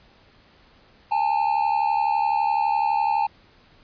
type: tone pair together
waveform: triangle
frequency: 820.1 / 892 Hz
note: G#5 / A5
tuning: -22 / +23 cents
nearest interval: minor second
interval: 145 cents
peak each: -20 dBFS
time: 1.11-3.27 s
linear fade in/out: 10 ms
effects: pink hiss -55 dBFS RMS until 3.83 s + resampled to 11025 Hz